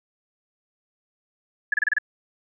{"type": "tone bursts", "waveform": "sine", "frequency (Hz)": 1700, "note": "G#6", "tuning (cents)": 40, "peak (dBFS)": -17, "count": 6, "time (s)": [1.72, 1.985], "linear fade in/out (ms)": 5, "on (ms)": 20, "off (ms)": 29, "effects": []}